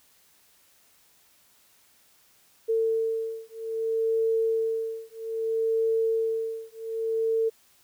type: beating tone pair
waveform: sine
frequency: 449.1 / 449.72 Hz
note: A4 / A4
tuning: +35 / +38 cents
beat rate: 0.62 Hz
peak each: -27 dBFS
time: 2.68-7.5 s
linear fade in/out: 20 ms
effects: white hiss -61 dBFS RMS until 7.83 s